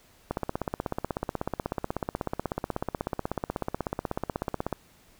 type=click train; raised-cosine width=1 ms; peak=-14 dBFS; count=73; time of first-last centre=0.31-4.727 s; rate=16.3 Hz; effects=pink hiss -59 dBFS RMS until 5.19 s